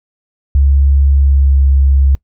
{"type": "tone with pitch glide", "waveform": "sine", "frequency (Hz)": [69.3, 68.23], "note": ["C#2", "C#2"], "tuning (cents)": [0, -27], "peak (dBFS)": -6, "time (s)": [0.55, 2.15], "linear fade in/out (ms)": 0, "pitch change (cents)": -27, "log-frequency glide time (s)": [1.12, 1.63], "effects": ["noise-tail reverb RT60 0.1 s tail -23 dB re dry"]}